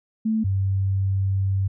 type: tone pair in turn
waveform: sine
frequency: 220 / 96.85 Hz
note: A3 / G2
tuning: 0 / -20 cents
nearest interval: octave + major second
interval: 1420 cents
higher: first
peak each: -19 dBFS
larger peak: neither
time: 0.25-0.44 / 0.44-1.68 s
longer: second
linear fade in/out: 10 ms
effects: none